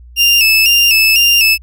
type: tone with vibrato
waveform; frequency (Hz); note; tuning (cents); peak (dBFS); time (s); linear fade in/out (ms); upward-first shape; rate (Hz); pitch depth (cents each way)
30% pulse; 2703; E7; +43; -4; 0.16-1.58; 50; square; 2; 56
effects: added 60 Hz sine -34 dBFS peak until 1.62 s